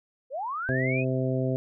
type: linear sweep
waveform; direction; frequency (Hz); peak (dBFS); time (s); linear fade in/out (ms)
sine; up; 480.9 to 2595; -29; 0.3-1.05; 50
type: harmonic tone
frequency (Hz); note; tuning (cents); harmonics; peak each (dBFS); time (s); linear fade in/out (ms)
130; C3; -11; 1 / 2 / 3 / 4 / 5; -27 / -30 / -32 / -33 / -34; 0.69-1.56; 0
effects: none